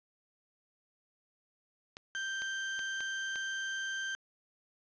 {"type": "clicks", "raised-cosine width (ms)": 0.2, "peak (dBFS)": -27, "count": 5, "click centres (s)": [1.969, 2.42, 2.792, 3.006, 3.358]}
{"type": "tone", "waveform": "35% pulse", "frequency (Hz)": 1568, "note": "G6", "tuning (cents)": 0, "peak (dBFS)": -33, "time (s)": [2.15, 4.15], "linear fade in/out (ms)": 0}
{"effects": ["resampled to 16000 Hz", "10-bit"]}